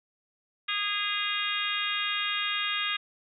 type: harmonic tone with a mistuned harmonic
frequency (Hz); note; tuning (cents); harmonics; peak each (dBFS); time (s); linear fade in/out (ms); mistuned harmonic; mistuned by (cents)
411.2; G#4; -17; 3 / 4 / 5 / 6 / 7 / 8 / 9; -35 / -35 / -35 / -35 / -35 / -35 / -35; 0.68-2.97; 10; 7; -36
effects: none